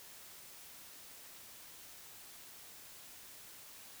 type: silence
effects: white hiss -54 dBFS RMS until 4 s